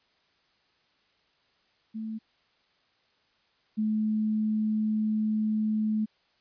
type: tone pair in turn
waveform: sine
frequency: 220 / 215.6 Hz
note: A3 / A3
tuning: 0 / -35 cents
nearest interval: unison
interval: 35 cents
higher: first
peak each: -32 / -24 dBFS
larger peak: second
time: 1.94-2.19 / 3.77-6.06 s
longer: second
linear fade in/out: 20 ms
effects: white hiss -68 dBFS RMS until 6.4 s + resampled to 11025 Hz